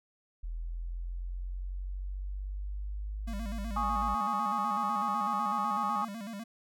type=linear sweep; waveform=sine; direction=up; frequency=41.2 to 54.9 Hz; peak=-34 dBFS; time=0.43-4.15 s; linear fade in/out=10 ms
type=tone with vibrato; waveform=square; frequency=213.9 Hz; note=A3; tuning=49 cents flat; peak=-39 dBFS; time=3.27-6.44 s; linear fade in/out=10 ms; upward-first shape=square; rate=8 Hz; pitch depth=120 cents each way
type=chord; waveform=sine; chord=Ab suspended fourth; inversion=none; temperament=just; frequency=830.6 / 1107.5 / 1245.9 Hz; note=Ab5 / Db6 / Eb6; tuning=0 / -2 / +2 cents; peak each=-33 dBFS; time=3.76-6.05 s; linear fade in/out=5 ms
effects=none